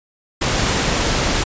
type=noise; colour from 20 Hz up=pink; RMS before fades=-18 dBFS; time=0.41-1.44 s; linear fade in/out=10 ms; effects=resampled to 16000 Hz